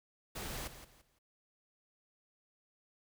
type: noise with echo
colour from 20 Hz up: pink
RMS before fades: -42 dBFS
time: 0.35-0.68 s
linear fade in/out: 10 ms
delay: 170 ms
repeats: 3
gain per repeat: -11 dB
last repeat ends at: 1.19 s
effects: none